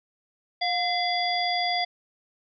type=harmonic tone with a mistuned harmonic; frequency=683 Hz; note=F5; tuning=39 cents flat; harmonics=1 / 3 / 5 / 7; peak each=-26 / -30 / -31 / -30 dBFS; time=0.61-1.85 s; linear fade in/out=10 ms; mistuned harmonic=1; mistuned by=+74 cents; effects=none